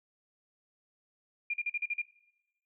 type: tone bursts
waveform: sine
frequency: 2408 Hz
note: D7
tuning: 43 cents sharp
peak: -29 dBFS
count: 7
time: 1.5-2.018 s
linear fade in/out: 5 ms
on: 38 ms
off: 42 ms
effects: noise-tail reverb RT60 0.9 s tail -20 dB re dry